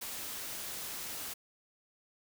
white noise, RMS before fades -41 dBFS, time 0.01-1.34 s, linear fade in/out 10 ms, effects none

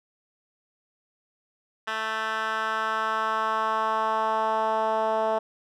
10% pulse tone with band-pass filter sweep, 220 Hz, A3, in tune, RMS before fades -26 dBFS, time 1.87-5.39 s, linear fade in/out 10 ms, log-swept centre 1900 to 690 Hz, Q 2.1, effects none

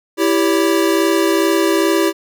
square chord, C# diminished, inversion first, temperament equal with one note detuned, 329.6 / 392 / 567.7 Hz, E4 / G4 / C#5, 0 / 0 / +41 cents, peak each -16 / -17 / -22 dBFS, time 0.17-2.13 s, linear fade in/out 50 ms, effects none

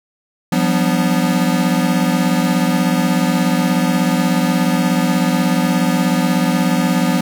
square chord, G dominant seventh, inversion third, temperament equal with one note detuned, 174.61 / 191.19 / 246.9 / 293.7 Hz, F3 / G3 / B3 / D4, 0 / -43 / 0 / 0 cents, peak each -18 / -20 / -19 / -23 dBFS, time 0.52-7.21 s, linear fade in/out 5 ms, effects none

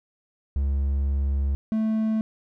triangle tone pair in turn, 69.3 / 219.4 Hz, C#2 / A3, 0 / -5 cents, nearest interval octave + minor sixth, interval 1995 cents, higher second, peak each -19 dBFS, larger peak neither, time 0.56-1.55 / 1.72-2.21 s, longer first, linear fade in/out 0 ms, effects none

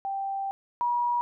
sine tone pair in turn, 784 / 962.3 Hz, G5 / B5, 0 / -45 cents, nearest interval major third, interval 355 cents, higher second, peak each -28 / -23 dBFS, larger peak second, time 0.05-0.51 / 0.81-1.21 s, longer first, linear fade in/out 0 ms, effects none

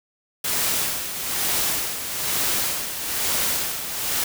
white noise with tremolo, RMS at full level -22 dBFS, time 0.44-4.24 s, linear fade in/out 5 ms, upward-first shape sine, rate 1.1 Hz, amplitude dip 60%, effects none

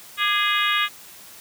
harmonic tone with a mistuned harmonic, 415.3 Hz, G#4, in tune, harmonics 3 / 4 / 5 / 6 / 7 / 8 / 9, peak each -24 / -25 / -26 / -27 / -27 / -28 / -29 dBFS, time 0.17-0.89 s, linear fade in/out 50 ms, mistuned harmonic 3, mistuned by -61 cents, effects white hiss -44 dBFS RMS until 1.4 s + high-pass 60 Hz 12 dB/octave

